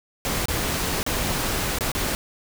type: noise with dropouts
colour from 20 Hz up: pink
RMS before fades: -25 dBFS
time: 0.25-2.15 s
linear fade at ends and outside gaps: 0 ms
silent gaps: 0.456-0.484 / 1.03-1.064 / 1.786-1.808 / 1.917-1.95 s
effects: none